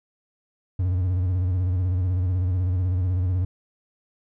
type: tone with vibrato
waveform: triangle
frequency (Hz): 91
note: F#2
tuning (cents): -28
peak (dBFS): -18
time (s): 0.79-3.45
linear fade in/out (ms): 5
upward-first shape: square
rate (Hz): 16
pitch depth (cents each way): 59
effects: none